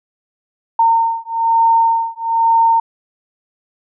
sine beating tone pair, 913 / 914.1 Hz, A#5 / A#5, -36 / -34 cents, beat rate 1.1 Hz, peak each -14 dBFS, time 0.79-2.8 s, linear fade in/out 5 ms, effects none

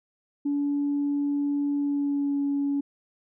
sine tone with pitch glide, 286.3 to 282.2 Hz, D4 to C#4, -44 to +31 cents, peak -22 dBFS, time 0.45-2.81 s, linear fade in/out 10 ms, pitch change -25 cents, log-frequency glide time 1.77-2.4 s, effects tanh soft clip ceiling -19 dBFS

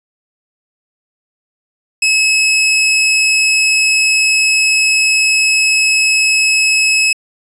sawtooth tone, 2579 Hz, E7, 39 cents flat, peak -6 dBFS, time 2.02-7.13 s, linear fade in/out 5 ms, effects resampled to 24000 Hz

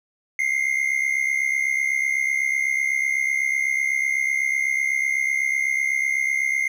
triangle tone pair together, 2074 / 2142 Hz, C7 / C7, -16 / +40 cents, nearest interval minor second, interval 56 cents, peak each -21 dBFS, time 0.39-6.68 s, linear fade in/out 2 ms, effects none

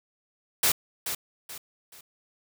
white noise with echo, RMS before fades -22 dBFS, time 0.63-0.72 s, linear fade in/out 5 ms, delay 430 ms, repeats 3, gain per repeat -9 dB, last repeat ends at 2.01 s, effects none

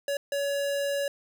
square tone bursts at uneven times, 564 Hz, C#5, 30 cents sharp, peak -27 dBFS, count 2, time 0.08-0.17 / 0.32-1.08 s, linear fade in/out 2 ms, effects none

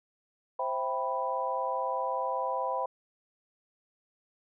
sine chord, C major seventh, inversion none, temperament equal, 523.3 / 659.3 / 784 / 987.8 Hz, C5 / E5 / G5 / B5, 0 / 0 / 0 / 0 cents, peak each -34 / -37 / -35 / -32 dBFS, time 0.59-2.86 s, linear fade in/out 5 ms, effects none

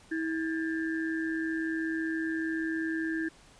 sine tone cluster, 323 / 1615 / 1756 Hz, E4 / G#6 / A6, -35 / -49 / -4 cents, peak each -30 / -37 / -39 dBFS, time 0.11-3.29 s, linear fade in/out 10 ms, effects pink hiss -57 dBFS RMS until 3.59 s + resampled to 22050 Hz

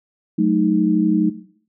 sine chord, D# diminished, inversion first, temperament equal with one note detuned, 185 / 217.2 / 311.1 Hz, F#3 / A3 / D#4, 0 / -22 / 0 cents, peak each -18 dBFS, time 0.38-1.3 s, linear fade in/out 10 ms, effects noise-tail reverb RT60 0.6 s tail -17 dB re dry

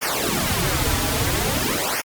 pink noise with flanger, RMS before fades -22 dBFS, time 0.01-2.02 s, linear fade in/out 20 ms, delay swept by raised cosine 0.25 to 5.65 ms, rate 0.5 Hz, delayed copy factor -0.95, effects Opus 48 kbps

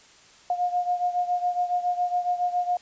sine beating tone pair, 712 / 719.2 Hz, F5 / F#5, +33 / -49 cents, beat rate 7.2 Hz, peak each -24 / -28 dBFS, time 0.5-2.77 s, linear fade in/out 2 ms, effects white hiss -53 dBFS RMS until 2.81 s + resampled to 16000 Hz

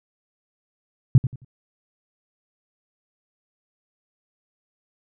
sine tone with echo, 127.3 Hz, C3, 47 cents flat, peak -7 dBFS, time 1.15-1.18 s, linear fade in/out 2 ms, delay 89 ms, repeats 3, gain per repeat -12 dB, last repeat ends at 1.447 s, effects none

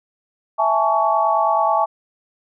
sine chord, A major seventh, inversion second, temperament equal with one note detuned, 659.3 / 830.6 / 880 / 1124.2 Hz, E5 / G#5 / A5 / C#6, 0 / 0 / 0 / +24 cents, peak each -20 dBFS, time 0.58-1.86 s, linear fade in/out 20 ms, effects none

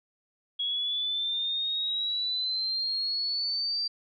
sine exponential sweep, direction up, 3322 to 4700 Hz, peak -27 dBFS, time 0.59-3.88 s, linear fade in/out 10 ms, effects none

